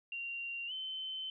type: tone with pitch glide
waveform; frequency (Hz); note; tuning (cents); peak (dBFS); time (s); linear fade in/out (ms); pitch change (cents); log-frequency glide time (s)
sine; 2765 to 3068; F7 to G7; -18 to -38; -38; 0.12-1.3; 2; +180; 0.67-0.72
effects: none